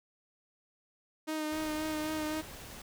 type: tone with vibrato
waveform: sawtooth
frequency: 309.4 Hz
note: D#4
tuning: 10 cents flat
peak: -29 dBFS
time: 1.27-2.42 s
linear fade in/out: 20 ms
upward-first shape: sine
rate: 3.8 Hz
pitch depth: 21 cents each way
type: noise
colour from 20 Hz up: pink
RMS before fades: -47 dBFS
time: 1.52-2.82 s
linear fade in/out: 5 ms
effects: none